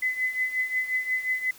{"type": "tone with tremolo", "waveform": "sine", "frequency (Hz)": 2022, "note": "B6", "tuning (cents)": 40, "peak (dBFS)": -21, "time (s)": [0.02, 1.51], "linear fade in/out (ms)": 5, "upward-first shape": "triangle", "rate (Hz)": 5.6, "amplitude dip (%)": 80, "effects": ["white hiss -50 dBFS RMS until 1.58 s"]}